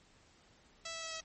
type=tone with pitch steps; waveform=5% pulse; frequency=659.3 / 654.7 / 650.2 / 645.7 Hz; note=E5 / E5 / E5 / E5; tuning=0 / -12 / -24 / -36 cents; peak=-29 dBFS; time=0.85-1.206 s; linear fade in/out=5 ms; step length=89 ms; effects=pink hiss -65 dBFS RMS until 1.24 s + MP3 32 kbps